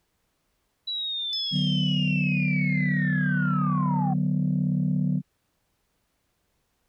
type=linear sweep; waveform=sine; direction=down; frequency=3951 to 740 Hz; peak=-27 dBFS; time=0.87-4.14 s; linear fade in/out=10 ms
type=tone with exponential decay; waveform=sine; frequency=5200 Hz; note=E8; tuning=24 cents flat; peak=-28 dBFS; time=1.33-2.53 s; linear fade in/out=0 ms; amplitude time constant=260 ms
type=chord; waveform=sine; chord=B minor; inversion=first; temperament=just; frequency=148.16 / 185.21 / 246.9 Hz; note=D3 / F#3 / B3; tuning=+16 / +2 / 0 cents; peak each=-24 / -24 / -29 dBFS; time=1.51-5.22 s; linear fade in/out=50 ms
effects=tanh soft clip ceiling -15 dBFS + pink hiss -73 dBFS RMS until 6.88 s